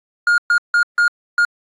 triangle tone bursts at uneven times, 1421 Hz, F6, 30 cents sharp, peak -9 dBFS, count 5, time 0.27-0.38 / 0.5-0.58 / 0.74-0.83 / 0.98-1.08 / 1.38-1.45 s, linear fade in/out 2 ms, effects AAC 32 kbps

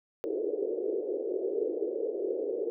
pink band-pass noise, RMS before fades -32 dBFS, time 0.24-2.7 s, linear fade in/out 0 ms, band 370 to 480 Hz, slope 48 dB/octave, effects none

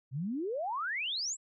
sine exponential sweep, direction up, 121.2 to 7990 Hz, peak -32 dBFS, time 0.11-1.37 s, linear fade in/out 50 ms, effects none

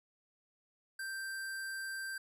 sine tone with sample-and-hold, 1568 Hz, G6, in tune, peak -38 dBFS, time 0.99-2.18 s, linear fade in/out 5 ms, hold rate 6300 Hz, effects resampled to 32000 Hz

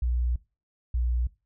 sine tone pair in turn, 60.6 / 60.32 Hz, B1 / B1, -32 / -40 cents, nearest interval unison, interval 8 cents, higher first, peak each -22 / -22 dBFS, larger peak neither, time 0.02-0.36 / 0.94-1.27 s, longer first, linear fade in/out 5 ms, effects noise-tail reverb RT60 0.3 s tail -21 dB re dry + tanh soft clip ceiling -18 dBFS

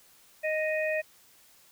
harmonic tone, 622.3 Hz, D#5, in tune, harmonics 1 / 3 / 4, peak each -28 / -33 / -34 dBFS, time 0.43-1.02 s, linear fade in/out 20 ms, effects white hiss -59 dBFS RMS until 1.71 s

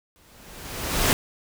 pink noise with exponential growth, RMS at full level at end -18 dBFS, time 0.16-1.13 s, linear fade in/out 0 ms, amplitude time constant 210 ms, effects none

